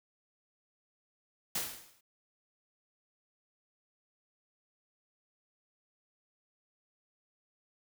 white noise with exponential decay, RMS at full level -31 dBFS, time 1.55-2.01 s, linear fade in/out 5 ms, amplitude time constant 100 ms, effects none

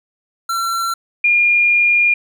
square / sine tone pair in turn, 1356 / 2416 Hz, E6 / D7, +49 / +48 cents, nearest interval minor seventh, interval 999 cents, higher second, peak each -18 / -10 dBFS, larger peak second, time 0.49-0.94 / 1.24-2.14 s, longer second, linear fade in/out 5 ms, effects none

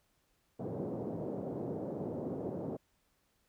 white band-pass noise, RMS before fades -39 dBFS, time 0.59-2.77 s, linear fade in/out 10 ms, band 110 to 540 Hz, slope 24 dB/octave, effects pink hiss -75 dBFS RMS until 3.48 s

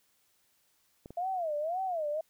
clicks, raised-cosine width 2 ms, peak -32 dBFS, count 2, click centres 1.059 / 1.106 s
sine tone with vibrato, 671 Hz, E5, 31 cents sharp, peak -30 dBFS, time 1.17-2.21 s, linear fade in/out 5 ms, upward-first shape sine, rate 1.9 Hz, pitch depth 230 cents each way
effects white hiss -71 dBFS RMS until 2.29 s

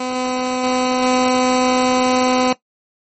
15% pulse tone with level steps, 253.8 Hz, B3, 47 cents sharp, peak -14 / -12 / -9 / -7 dBFS, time 0-2.53 s, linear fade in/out 5 ms, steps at 0.15 / 0.63 / 1.02 s, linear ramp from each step 10 ms, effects noise-tail reverb RT60 0.1 s tail -17 dB re dry + MP3 32 kbps

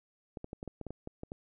clicks, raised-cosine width 2 ms, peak -27 dBFS, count 11, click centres 0.372 / 0.444 / 0.531 / 0.629 / 0.677 / 0.813 / 0.867 / 0.906 / 1.074 / 1.234 / 1.319 s, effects none

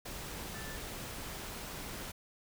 sine tone in noise, 1760 Hz, A6, in tune, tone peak -48 dBFS, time 0.54-0.77 s, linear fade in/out 10 ms, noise pink, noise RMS -43 dBFS, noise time 0.05-2.12 s, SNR -8 dB, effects none

